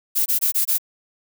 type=noise bursts; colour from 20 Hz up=violet; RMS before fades=-19 dBFS; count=5; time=0.15-0.784 s; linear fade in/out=20 ms; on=110 ms; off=21 ms; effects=none